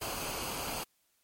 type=noise with comb filter; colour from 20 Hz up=pink; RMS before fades=-37 dBFS; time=0.01-0.84 s; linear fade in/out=10 ms; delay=0.54 ms; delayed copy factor=-0.55; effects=white hiss -73 dBFS RMS until 1.23 s + MP3 64 kbps